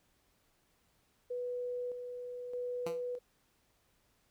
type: tone with tremolo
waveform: sine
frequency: 492.4 Hz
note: B4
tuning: 5 cents flat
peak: -35 dBFS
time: 1.3-3.19 s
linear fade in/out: 10 ms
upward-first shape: square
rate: 0.81 Hz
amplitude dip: 45%
type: tone with exponential decay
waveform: 10% pulse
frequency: 171 Hz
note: F3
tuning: 36 cents flat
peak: -28 dBFS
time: 2.86-3.04 s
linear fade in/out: 5 ms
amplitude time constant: 39 ms
effects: pink hiss -73 dBFS RMS until 4.3 s